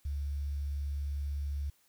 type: tone with quantisation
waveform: sine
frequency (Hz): 71.2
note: C#2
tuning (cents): +47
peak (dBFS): -32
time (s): 0.05-1.7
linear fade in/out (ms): 5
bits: 10
effects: white hiss -69 dBFS RMS until 1.88 s